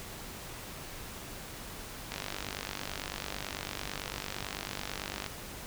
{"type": "click train", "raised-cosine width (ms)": 0.2, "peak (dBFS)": -18, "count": 155, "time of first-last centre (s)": [2.12, 5.263], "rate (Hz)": 49, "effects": ["pink hiss -44 dBFS RMS until 5.66 s"]}